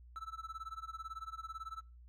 triangle tone with tremolo, 1318.5 Hz, E6, in tune, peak -38 dBFS, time 0.16-1.81 s, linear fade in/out 0 ms, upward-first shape sine, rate 18 Hz, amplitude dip 95%, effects noise-tail reverb RT60 0.3 s tail -23 dB re dry + added 60 Hz sine -54 dBFS peak until 2.08 s

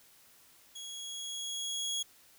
25% pulse tone with level ramp, 3322 Hz, G#7, in tune, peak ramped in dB -39 to -28 dBFS, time 0.75-2.03 s, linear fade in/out 10 ms, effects white hiss -61 dBFS RMS until 2.38 s

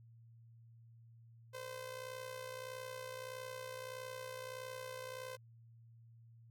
sawtooth tone with amplitude modulation, 514 Hz, C5, 31 cents flat, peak -38 dBFS, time 1.53-5.37 s, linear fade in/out 20 ms, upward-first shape sine, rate 61.6 Hz, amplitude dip 65%, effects added 115 Hz sine -58 dBFS peak until 6.5 s

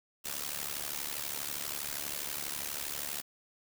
white noise with amplitude modulation, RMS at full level -34 dBFS, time 0.24-3.22 s, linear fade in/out 20 ms, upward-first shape sine, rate 72.4 Hz, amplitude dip 85%, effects none

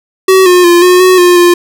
square tone with pitch steps, 378.6 / 359 / 347.1 / 361.6 / 369.7 / 355 / 350.6 Hz, F#4 / F4 / F4 / F#4 / F#4 / F4 / F4, +40 / +48 / -11 / -40 / -1 / +28 / +7 cents, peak -3 dBFS, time 0.28-1.54 s, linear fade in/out 5 ms, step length 180 ms, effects none

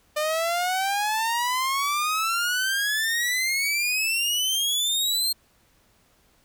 sawtooth exponential sweep, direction up, 599 to 4238 Hz, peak -19 dBFS, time 0.16-5.33 s, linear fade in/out 10 ms, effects pink hiss -62 dBFS RMS until 6.44 s

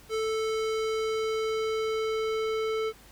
square tone with low-pass filter sweep, 440 Hz, A4, in tune, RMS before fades -29 dBFS, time 0.09-2.93 s, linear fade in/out 50 ms, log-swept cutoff 7300 to 3500 Hz, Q 0.79, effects added 50 Hz sine -57 dBFS peak until 3.11 s + pink hiss -54 dBFS RMS until 3.11 s

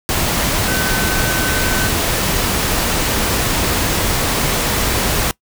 sine tone in noise, 1522 Hz, F#6, 48 cents sharp, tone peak -22 dBFS, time 0.68-1.88 s, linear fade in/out 0 ms, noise pink, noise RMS -17 dBFS, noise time 0.09-5.31 s, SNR -8 dB, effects noise-tail reverb RT60 0.1 s tail -22 dB re dry

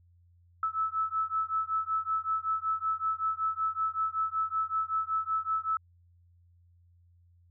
sine beating tone pair, 1304 / 1309.3 Hz, E6 / E6, -19 / -12 cents, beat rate 5.3 Hz, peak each -31 dBFS, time 0.63-5.77 s, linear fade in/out 2 ms, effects added 87 Hz sine -59 dBFS peak until 7.5 s

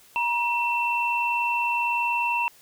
sine tone pair together, 951 / 2690 Hz, A#5 / E7, +34 / +34 cents, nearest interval octave + tritone, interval 1800 cents, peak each -24 / -25 dBFS, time 0.16-2.48 s, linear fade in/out 0 ms, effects white hiss -54 dBFS RMS until 2.61 s

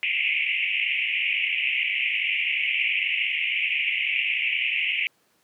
pink band-pass noise, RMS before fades -25 dBFS, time 0.03-5.07 s, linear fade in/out 0 ms, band 2100 to 2900 Hz, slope 96 dB/octave, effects pink hiss -65 dBFS RMS until 5.43 s + high-pass 200 Hz 12 dB/octave

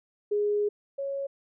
sine tone pair in turn, 414.3 / 553 Hz, G#4 / C#5, -4 / -4 cents, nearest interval perfect fourth, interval 500 cents, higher second, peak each -23 / -29 dBFS, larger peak first, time 0.31-0.69 / 0.98-1.27 s, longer first, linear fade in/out 10 ms, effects none

